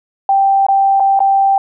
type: tone with dropouts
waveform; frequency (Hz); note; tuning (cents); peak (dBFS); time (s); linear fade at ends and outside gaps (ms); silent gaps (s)
sine; 784; G5; 0; -8; 0.29-1.58; 2; 0.666-0.685 / 0.999-1.003 / 1.192-1.203
effects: none